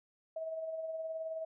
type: tone with tremolo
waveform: sine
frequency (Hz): 644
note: E5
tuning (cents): -41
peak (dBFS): -35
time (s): 0.36-1.45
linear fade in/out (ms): 5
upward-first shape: sine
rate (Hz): 19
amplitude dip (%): 40
effects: none